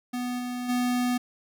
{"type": "tone with level steps", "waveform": "square", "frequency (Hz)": 246.9, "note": "B3", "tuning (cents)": 0, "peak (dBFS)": [-29, -31, -24], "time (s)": [0.13, 1.18], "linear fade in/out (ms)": 10, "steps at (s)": [0.38, 0.68], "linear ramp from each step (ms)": 20, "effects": []}